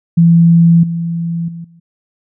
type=tone with level steps; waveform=sine; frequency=168.1 Hz; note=E3; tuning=34 cents sharp; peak=-4 / -15 / -24 / -40 dBFS; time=0.17-1.8 s; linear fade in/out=10 ms; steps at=0.83 / 1.48 / 1.64 s; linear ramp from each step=5 ms; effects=none